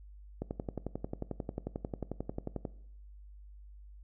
click train, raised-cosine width 2 ms, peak -22 dBFS, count 26, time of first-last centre 0.42-2.652 s, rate 11.2 Hz, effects noise-tail reverb RT60 0.7 s tail -19 dB re dry + added 50 Hz sine -49 dBFS peak until 4.03 s

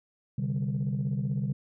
sine chord, C suspended second, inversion none, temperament equal, 130.81 / 146.83 / 196 Hz, C3 / D3 / G3, 0 / 0 / 0 cents, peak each -29 / -30 / -31 dBFS, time 0.38-1.53 s, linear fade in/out 5 ms, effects tanh soft clip ceiling -22 dBFS

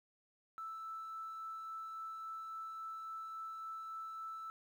triangle tone with tremolo, 1318.5 Hz, E6, in tune, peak -38 dBFS, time 0.58-4.5 s, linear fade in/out 0 ms, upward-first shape triangle, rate 3.6 Hz, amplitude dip 35%, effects tanh soft clip ceiling -40 dBFS + 12-bit

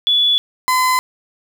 sine / 35% pulse tone pair in turn, 3428 / 1019.2 Hz, A7 / C6, -46 / -46 cents, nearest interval octave + major sixth, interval 2100 cents, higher first, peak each -11 dBFS, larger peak neither, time 0.07-0.38 / 0.68-0.99 s, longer neither, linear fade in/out 0 ms, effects 7-bit

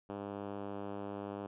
5% pulse tone with band-pass filter, 100.8 Hz, G2, 49 cents sharp, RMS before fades -42 dBFS, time 0.09-1.47 s, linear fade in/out 10 ms, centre 300 Hz, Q 0.68, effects resampled to 8000 Hz

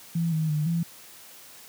sine tone with pitch steps, 167 / 158 / 151 / 168 Hz, E3 / D#3 / D3 / E3, +23 / +27 / +48 / +33 cents, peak -22 dBFS, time 0.15-0.83 s, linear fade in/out 5 ms, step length 170 ms, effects white hiss -48 dBFS RMS until 1.68 s + high-pass 100 Hz 12 dB/octave

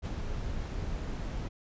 brown noise with ADSR envelope, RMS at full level -32 dBFS, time 0.02-1.49 s, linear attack 35 ms, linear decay 42 ms, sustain -3 dB, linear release 22 ms, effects resampled to 16000 Hz

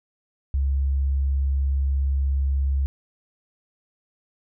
sine tone, 68.4 Hz, C#2, 23 cents flat, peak -19 dBFS, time 0.54-2.86 s, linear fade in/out 0 ms, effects none

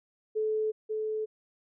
sine tone with echo, 433.2 Hz, A4, 27 cents flat, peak -26 dBFS, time 0.35-0.72 s, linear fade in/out 20 ms, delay 540 ms, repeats 1, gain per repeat -3 dB, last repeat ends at 1.26 s, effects none

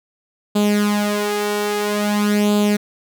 sawtooth tone with flanger, 207.3 Hz, G#3, 3 cents flat, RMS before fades -18 dBFS, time 0.55-2.77 s, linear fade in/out 10 ms, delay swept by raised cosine 0.26 to 2.66 ms, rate 0.5 Hz, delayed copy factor +0.7, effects none

